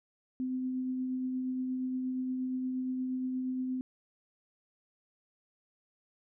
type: tone with tremolo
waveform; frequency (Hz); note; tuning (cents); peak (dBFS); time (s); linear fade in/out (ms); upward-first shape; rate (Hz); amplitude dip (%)
sine; 256.6; C4; -34; -30; 0.4-3.81; 0; triangle; 8.5; 25
effects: none